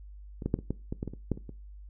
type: clicks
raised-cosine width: 3 ms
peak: -25 / -16 / -12 / -26 / -17 / -20 / -20 / -22 / -28 / -14 / -29 / -28 dBFS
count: 12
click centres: 0.422 / 0.46 / 0.541 / 0.589 / 0.706 / 0.925 / 1.029 / 1.077 / 1.136 / 1.317 / 1.375 / 1.493 s
effects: noise-tail reverb RT60 0.3 s tail -20 dB re dry + added 50 Hz sine -44 dBFS peak until 1.89 s